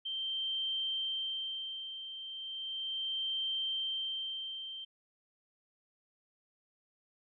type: tone with tremolo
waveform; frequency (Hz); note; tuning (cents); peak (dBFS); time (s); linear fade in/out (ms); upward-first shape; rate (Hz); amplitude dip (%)
sine; 3136; G7; 0; -32; 0.05-4.85; 10; sine; 0.36; 65
effects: none